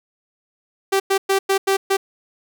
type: tone bursts at uneven times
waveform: sawtooth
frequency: 389.2 Hz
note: G4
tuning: 12 cents flat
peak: -11 dBFS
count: 6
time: 0.92-1 / 1.1-1.18 / 1.29-1.39 / 1.49-1.58 / 1.67-1.77 / 1.9-1.97 s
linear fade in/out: 10 ms
effects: none